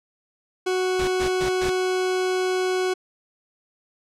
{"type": "tone", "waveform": "40% pulse", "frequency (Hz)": 370, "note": "F#4", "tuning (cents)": 0, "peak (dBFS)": -20, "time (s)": [0.66, 2.94], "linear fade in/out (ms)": 10}
{"type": "noise bursts", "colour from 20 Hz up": "pink", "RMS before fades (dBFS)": -30, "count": 4, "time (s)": [0.99, 1.698], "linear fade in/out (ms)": 5, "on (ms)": 87, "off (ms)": 120}
{"effects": ["low-pass 8000 Hz 12 dB/octave"]}